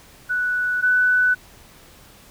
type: tone pair in turn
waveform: sine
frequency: 1480 / 1493.7 Hz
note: F#6 / F#6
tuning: 0 / +16 cents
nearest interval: unison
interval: 16 cents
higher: second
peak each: -19 / -14 dBFS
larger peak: second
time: 0.29-0.82 / 0.82-1.35 s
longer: neither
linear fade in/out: 20 ms
effects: pink hiss -48 dBFS RMS until 2.3 s